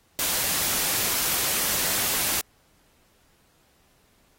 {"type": "noise", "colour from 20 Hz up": "white", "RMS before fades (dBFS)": -25, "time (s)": [0.19, 2.41], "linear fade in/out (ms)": 0, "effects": ["pink hiss -63 dBFS RMS until 4.38 s", "AAC 48 kbps"]}